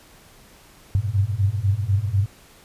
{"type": "tone cluster", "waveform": "sine", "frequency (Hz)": [93.4, 97.5, 101.5, 121.6], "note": ["F#2", "G2", "G#2", "B2"], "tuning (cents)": [17, -9, -39, -26], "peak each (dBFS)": [-25, -26, -21, -29], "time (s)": [0.95, 2.26], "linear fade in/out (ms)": 0, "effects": ["pink hiss -50 dBFS RMS until 2.64 s", "resampled to 32000 Hz"]}